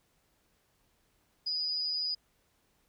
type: tone with amplitude modulation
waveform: sine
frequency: 4944 Hz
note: D#8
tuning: 12 cents flat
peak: -28 dBFS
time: 1.46-2.15 s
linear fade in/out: 10 ms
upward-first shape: sine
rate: 161 Hz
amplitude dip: 45%
effects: pink hiss -72 dBFS RMS until 2.88 s